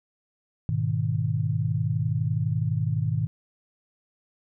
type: chord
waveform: sine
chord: G# minor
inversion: none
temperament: equal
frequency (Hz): 103.83 / 123.47 / 155.56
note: G#2 / B2 / D#3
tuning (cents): 0 / 0 / 0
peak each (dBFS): -27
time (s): 0.69-3.27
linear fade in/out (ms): 0
effects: none